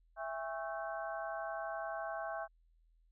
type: harmonic tone with a mistuned harmonic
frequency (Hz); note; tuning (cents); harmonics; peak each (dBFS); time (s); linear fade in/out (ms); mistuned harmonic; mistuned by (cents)
220; A3; 0; 3 / 4 / 5 / 6 / 7; -41 / -44 / -46 / -51 / -46; 0.16-2.48; 50; 4; -140
effects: added 41 Hz sine -66 dBFS peak until 3.11 s